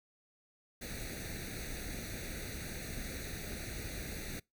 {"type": "noise with comb filter", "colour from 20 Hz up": "pink", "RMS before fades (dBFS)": -42, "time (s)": [0.81, 4.4], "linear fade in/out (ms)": 10, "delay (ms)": 0.48, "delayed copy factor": 0.85, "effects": ["noise-tail reverb RT60 0.2 s tail -25 dB re dry"]}